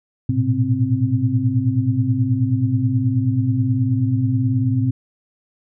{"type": "tone cluster", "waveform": "sine", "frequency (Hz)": [108.4, 117.7, 127.1, 261.5], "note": ["A2", "A#2", "C3", "C4"], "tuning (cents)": [-25, 17, -50, -1], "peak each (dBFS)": -21, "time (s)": [0.29, 4.91], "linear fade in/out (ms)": 5, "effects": []}